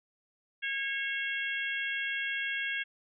harmonic tone, 546 Hz, C#5, 26 cents flat, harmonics 3 / 4 / 5 / 6, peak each -34 / -36 / -38 / -40 dBFS, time 0.62-2.84 s, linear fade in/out 20 ms, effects none

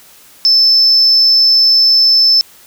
triangle tone, 5274 Hz, E8, in tune, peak -3 dBFS, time 0.45-2.41 s, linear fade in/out 0 ms, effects tanh soft clip ceiling -3 dBFS + white hiss -42 dBFS RMS until 2.66 s

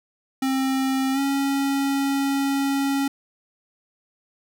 square tone with pitch glide, 265.7 to 276 Hz, C4 to C#4, +27 to -7 cents, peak -21 dBFS, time 0.42-3.08 s, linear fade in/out 5 ms, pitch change +66 cents, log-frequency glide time 1.13-1.19 s, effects none

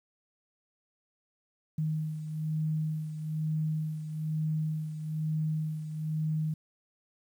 sine beating tone pair, 155.56 / 156.66 Hz, D#3 / D#3, 0 / +12 cents, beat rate 1.1 Hz, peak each -30 / -37 dBFS, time 1.78-6.54 s, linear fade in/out 5 ms, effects 10-bit

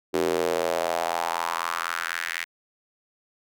square tone with high-pass filter sweep, 42 Hz, E1, 33 cents sharp, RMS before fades -27 dBFS, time 0.13-2.45 s, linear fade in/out 20 ms, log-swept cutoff 360 to 2000 Hz, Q 3.3, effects none

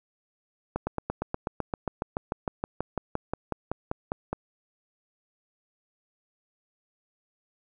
slowing click train, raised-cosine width 1 ms, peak -14 dBFS, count 24, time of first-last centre 0.76-4.33 s, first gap 110 ms, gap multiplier 1.03, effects none

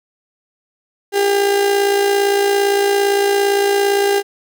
35% pulse tone with amplitude modulation, 401.2 Hz, G4, 40 cents sharp, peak -9 dBFS, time 1.12-4.23 s, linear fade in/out 50 ms, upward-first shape sine, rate 57.6 Hz, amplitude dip 45%, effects none

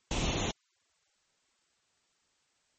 pink noise with comb filter, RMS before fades -31 dBFS, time 0.11-0.51 s, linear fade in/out 2 ms, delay 0.31 ms, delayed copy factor +0.55, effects white hiss -73 dBFS RMS until 2.78 s + MP3 32 kbps

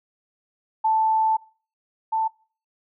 sine tone pair in turn, 880 / 886.1 Hz, A5 / A5, 0 / +12 cents, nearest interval unison, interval 12 cents, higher second, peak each -17 / -20 dBFS, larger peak first, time 0.84-1.37 / 2.12-2.28 s, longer first, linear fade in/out 10 ms, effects noise-tail reverb RT60 0.4 s tail -22 dB re dry

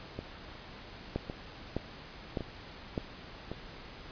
two click trains, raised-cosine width 2 ms, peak -18 / -24 dBFS, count 4 / 4, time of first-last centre 1.16-2.978 / 0.19-3.516 s, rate 1.65 / 0.902 Hz, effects pink hiss -48 dBFS RMS until 4.11 s + resampled to 11025 Hz

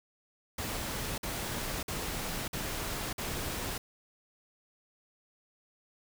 pink noise bursts, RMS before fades -36 dBFS, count 5, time 0.58-3.78 s, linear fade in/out 5 ms, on 600 ms, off 50 ms, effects none

